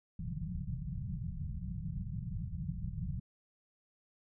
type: low-pass noise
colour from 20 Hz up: white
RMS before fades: -39 dBFS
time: 0.19-3.2 s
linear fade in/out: 5 ms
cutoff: 190 Hz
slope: 96 dB/octave
effects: none